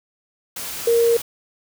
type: tone in noise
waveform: sine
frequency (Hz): 466.2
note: A#4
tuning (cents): 0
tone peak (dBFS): -13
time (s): 0.87-1.17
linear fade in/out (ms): 5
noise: white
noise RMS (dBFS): -30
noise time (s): 0.56-1.22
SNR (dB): +14
effects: none